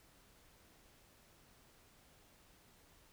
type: silence
effects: pink hiss -66 dBFS RMS until 3.12 s